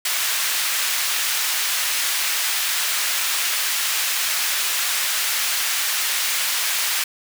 pink high-pass noise, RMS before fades -22 dBFS, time 0.05-7.04 s, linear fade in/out 5 ms, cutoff 1800 Hz, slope 12 dB/octave, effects none

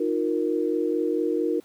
sine chord, Eb suspended second, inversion none, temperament equal with one note detuned, 311.1 / 355.5 / 466.2 Hz, Eb4 / F4 / Bb4, 0 / +31 / 0 cents, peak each -26 dBFS, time 0-1.6 s, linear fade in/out 5 ms, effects pink hiss -57 dBFS RMS until 1.64 s + high-pass 150 Hz 12 dB/octave

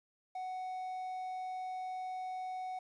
triangle tone with quantisation, 743 Hz, F#5, 7 cents sharp, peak -36 dBFS, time 0.35-2.79 s, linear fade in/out 5 ms, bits 11, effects resampled to 22050 Hz

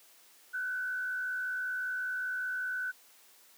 sine tone with frequency modulation, 1503 Hz, F#6, 27 cents sharp, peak -32 dBFS, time 0.53-2.92 s, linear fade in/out 20 ms, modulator 65.2 Hz, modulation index 0.52, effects white hiss -60 dBFS RMS until 3.57 s + high-pass 300 Hz 12 dB/octave

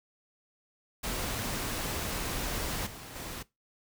pink noise with level steps, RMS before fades -34 / -45 / -40 dBFS, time 1.03-3.43 s, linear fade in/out 10 ms, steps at 2.86 / 3.15 s, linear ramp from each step 10 ms, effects noise-tail reverb RT60 0.2 s tail -20 dB re dry

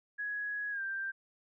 sine tone with pitch glide, 1671 to 1577.2 Hz, G#6 to G6, +10 to +10 cents, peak -34 dBFS, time 0.18-1.12 s, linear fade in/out 20 ms, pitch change -100 cents, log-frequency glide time 0.71-0.81 s, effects none

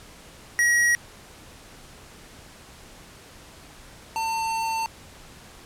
square tone pair in turn, 1905 / 899 Hz, A#6 / A5, +37 / +37 cents, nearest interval octave + minor second, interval 1300 cents, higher first, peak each -18 / -25 dBFS, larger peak first, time 0.59-0.95 / 4.16-4.86 s, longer second, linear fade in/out 0 ms, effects pink hiss -47 dBFS RMS until 5.65 s + low-pass 11000 Hz 12 dB/octave

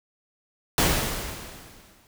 pink noise with exponential decay, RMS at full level -19 dBFS, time 0.78-2.07 s, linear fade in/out 1 ms, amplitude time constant 280 ms, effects none

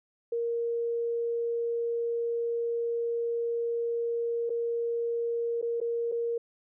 sine tone with dropouts, 467.6 Hz, A#4, 5 cents sharp, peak -27 dBFS, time 0.32-6.38 s, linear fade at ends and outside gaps 5 ms, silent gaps 4.495-4.501 / 5.615-5.625 / 5.803-5.813 / 6.117-6.121 s, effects none

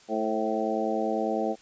harmonic tone with a mistuned harmonic, 110 Hz, A2, in tune, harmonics 2 / 3 / 4 / 5 / 6 / 7, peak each -32 / -32 / -32 / -32 / -32 / -32 dBFS, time 0.08-1.56 s, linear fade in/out 50 ms, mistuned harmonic 5, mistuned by -37 cents, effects white hiss -55 dBFS RMS until 1.61 s + resampled to 16000 Hz

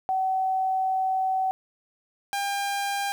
sine / sawtooth tone pair in turn, 758 / 800.8 Hz, F#5 / G5, +42 / +37 cents, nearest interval minor second, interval 95 cents, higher second, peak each -22 dBFS, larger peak neither, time 0.09-1.51 / 2.33-3.12 s, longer first, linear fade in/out 0 ms, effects 10-bit

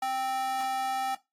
square tone with high-pass filter, 261.6 Hz, C4, in tune, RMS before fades -30 dBFS, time 0.02-1.15 s, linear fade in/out 5 ms, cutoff 880 Hz, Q 6.1, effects noise-tail reverb RT60 0.2 s tail -17 dB re dry + AAC 48 kbps

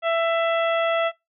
harmonic tone, 665 Hz, E5, 15 cents sharp, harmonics 1 / 2 / 3 / 4 / 5, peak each -20 / -26 / -30 / -32 / -34 dBFS, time 0.02-1.12 s, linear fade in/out 50 ms, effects noise-tail reverb RT60 0.2 s tail -24 dB re dry

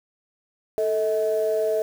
sine tone pair together, 440 / 639.5 Hz, A4 / D#5, 0 / +47 cents, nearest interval tritone, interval 647 cents, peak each -22 dBFS, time 0.78-1.82 s, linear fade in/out 0 ms, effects tanh soft clip ceiling -13 dBFS + 7-bit

